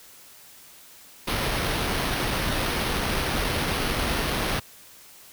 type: noise with sample-and-hold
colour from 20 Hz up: pink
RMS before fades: -26 dBFS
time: 1.27-4.6 s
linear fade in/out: 10 ms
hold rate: 7350 Hz
effects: white hiss -49 dBFS RMS until 5.32 s